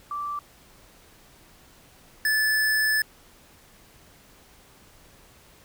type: tone pair in turn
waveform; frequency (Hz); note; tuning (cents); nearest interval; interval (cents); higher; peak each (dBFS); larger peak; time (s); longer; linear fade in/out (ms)
sine / square; 1168 / 1737.9; D6 / A6; -10 / -22; perfect fifth; 688; second; -28 / -21; second; 0.11-0.39 / 2.25-3.02; second; 2
effects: pink hiss -54 dBFS RMS until 5.64 s